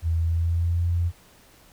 sine tone with pitch glide, 82.41 to 86.11 Hz, E2 to F2, 0 to -24 cents, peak -20 dBFS, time 0.02-1.12 s, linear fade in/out 50 ms, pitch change +76 cents, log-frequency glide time 0.18-0.83 s, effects pink hiss -54 dBFS RMS until 1.72 s

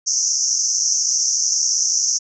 white band-pass noise, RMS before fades -19 dBFS, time 0.06-2.19 s, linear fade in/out 20 ms, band 5500 to 6400 Hz, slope 96 dB/octave, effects none

